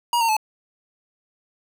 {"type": "tone with pitch steps", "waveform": "square", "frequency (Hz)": [952, 915, 866], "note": ["A#5", "A#5", "A5"], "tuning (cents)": [36, -32, -28], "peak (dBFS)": -18, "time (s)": [0.13, 0.367], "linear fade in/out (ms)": 2, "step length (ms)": 79, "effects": []}